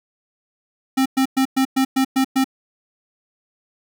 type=tone bursts; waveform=square; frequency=264.9 Hz; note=C4; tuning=22 cents sharp; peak=-15 dBFS; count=8; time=0.97-2.444 s; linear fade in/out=10 ms; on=88 ms; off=110 ms; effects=none